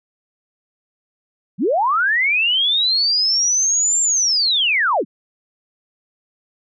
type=linear two-way sweep; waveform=sine; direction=up then down; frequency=146.83 to 7420 to 146.83 Hz; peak=-14 dBFS; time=1.58-5.05 s; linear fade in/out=50 ms; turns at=4.01 s; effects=none